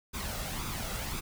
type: noise with flanger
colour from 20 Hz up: pink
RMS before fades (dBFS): -36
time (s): 0.13-1.21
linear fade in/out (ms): 20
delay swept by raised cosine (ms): 0.81 to 1.53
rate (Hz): 1.9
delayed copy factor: +0.55
effects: none